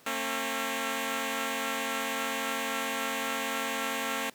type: tone pair together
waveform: 5% pulse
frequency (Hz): 225.7 / 270.1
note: A3 / C#4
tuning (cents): +44 / -45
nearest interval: minor third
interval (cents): 311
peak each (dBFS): -22 / -21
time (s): 0.06-4.3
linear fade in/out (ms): 5
effects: pink hiss -57 dBFS RMS until 4.34 s + high-pass 150 Hz 12 dB/octave